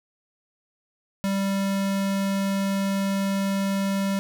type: tone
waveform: square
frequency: 196 Hz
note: G3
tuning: in tune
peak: -23 dBFS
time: 1.24-4.19 s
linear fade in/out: 0 ms
effects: none